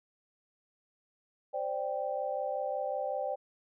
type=chord; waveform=sine; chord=C suspended second; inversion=none; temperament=just; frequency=523.3 / 588.7 / 784.9 Hz; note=C5 / D5 / G5; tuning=0 / +4 / +2 cents; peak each=-36 / -35 / -36 dBFS; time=1.53-3.36 s; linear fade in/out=20 ms; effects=none